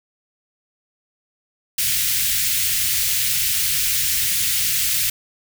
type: band-stop noise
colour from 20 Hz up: white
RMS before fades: -20 dBFS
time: 1.78-5.1 s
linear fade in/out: 5 ms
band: 150 to 1900 Hz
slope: 24 dB/octave
effects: none